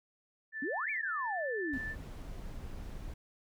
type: tone with vibrato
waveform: sine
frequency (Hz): 1760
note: A6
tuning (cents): 0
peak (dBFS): -37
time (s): 0.52-1.96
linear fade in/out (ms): 50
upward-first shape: triangle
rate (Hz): 9.5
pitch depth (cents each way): 11
type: exponential two-way sweep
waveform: sine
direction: up then down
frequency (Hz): 246.9 to 2400 to 246.9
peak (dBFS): -34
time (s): 0.62-1.78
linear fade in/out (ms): 5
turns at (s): 0.9
type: noise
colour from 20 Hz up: brown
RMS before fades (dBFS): -43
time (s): 1.73-3.14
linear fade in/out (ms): 5
effects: none